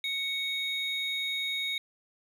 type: tone pair together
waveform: triangle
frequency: 2225 / 3750 Hz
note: C#7 / A#7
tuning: +6 / +10 cents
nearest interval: major sixth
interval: 904 cents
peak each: -32 / -30 dBFS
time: 0.04-1.78 s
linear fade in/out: 2 ms
effects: none